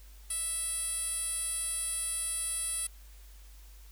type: tone with band-pass filter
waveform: 10% pulse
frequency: 659.3 Hz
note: E5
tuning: in tune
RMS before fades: -34 dBFS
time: 0.3-2.87 s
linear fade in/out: 5 ms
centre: 10000 Hz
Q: 4.8
effects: added 50 Hz sine -49 dBFS peak until 3.91 s + white hiss -60 dBFS RMS until 3.91 s